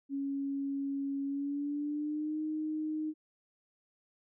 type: tone with pitch glide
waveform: sine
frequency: 277.2 to 309.4 Hz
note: C#4 to D#4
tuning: 0 to -10 cents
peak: -32 dBFS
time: 0.09-3.14 s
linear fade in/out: 50 ms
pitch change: +190 cents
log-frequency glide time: 1.25-2.41 s
effects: none